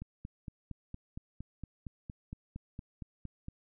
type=click train; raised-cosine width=5 ms; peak=-29 dBFS; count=16; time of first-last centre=0.02-3.484 s; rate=4.33 Hz; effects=none